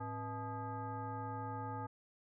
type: tone with frequency modulation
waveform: sine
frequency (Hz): 485.5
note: B4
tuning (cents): -30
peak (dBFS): -39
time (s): 0-1.87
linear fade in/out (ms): 10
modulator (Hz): 377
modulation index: 1.9
effects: none